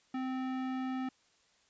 square tone with low-pass filter, 259.5 Hz, C4, 14 cents flat, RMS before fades -36 dBFS, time 0.14-1.09 s, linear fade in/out 5 ms, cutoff 2200 Hz, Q 0.8, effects white hiss -69 dBFS RMS until 1.69 s + resampled to 16000 Hz

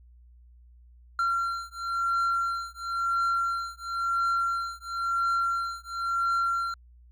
triangle beating tone pair, 1371 / 1371.97 Hz, F6 / F6, -32 / -31 cents, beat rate 0.97 Hz, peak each -27 dBFS, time 1.19-6.74 s, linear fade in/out 2 ms, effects added 60 Hz sine -51 dBFS peak until 7.11 s

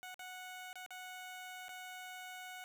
15% pulse tone with dropouts, 737 Hz, F#5, 7 cents flat, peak -40 dBFS, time 0.03-2.64 s, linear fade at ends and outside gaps 0 ms, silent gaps 0.143-0.193 / 0.73-0.756 / 0.863-0.906 / 1.683-1.691 s, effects none

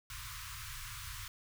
pink band-stop noise, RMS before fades -45 dBFS, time 0.1-1.28 s, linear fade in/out 2 ms, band 130 to 1000 Hz, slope 96 dB/octave, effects none

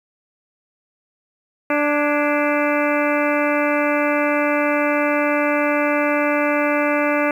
harmonic tone with a mistuned harmonic, 293.7 Hz, D4, in tune, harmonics 1 / 2 / 3 / 4 / 5 / 6 / 7 / 8 / 9, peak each -21 / -20 / -27 / -26 / -27 / -30 / -27 / -28 / -31 dBFS, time 1.7-7.31 s, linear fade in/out 2 ms, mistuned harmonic 6, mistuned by -82 cents, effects 8-bit

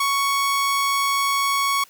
sawtooth tone, 1112 Hz, C#6, 5 cents sharp, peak -15 dBFS, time 0-1.84 s, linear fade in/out 5 ms, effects white hiss -52 dBFS RMS until 1.89 s

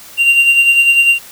triangle tone with tremolo, 2771 Hz, F7, 14 cents flat, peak -3 dBFS, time 0.17-1.19 s, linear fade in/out 50 ms, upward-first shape sine, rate 10 Hz, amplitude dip 50%, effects white hiss -36 dBFS RMS until 1.31 s

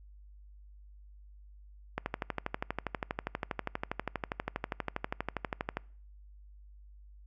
click train, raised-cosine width 0.5 ms, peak -17 dBFS, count 48, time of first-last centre 1.98-5.77 s, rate 12.4 Hz, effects noise-tail reverb RT60 0.5 s tail -25 dB re dry + added 50 Hz sine -51 dBFS peak until 7.26 s

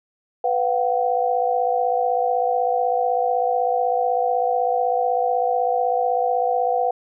sine tone cluster, 497.8 / 709 / 765 Hz, B4 / F5 / G5, +14 / +26 / -42 cents, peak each -22 dBFS, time 0.44-6.91 s, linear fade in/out 5 ms, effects none

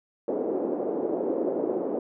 white band-pass noise, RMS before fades -28 dBFS, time 0.28-1.99 s, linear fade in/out 2 ms, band 290 to 490 Hz, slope 24 dB/octave, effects none

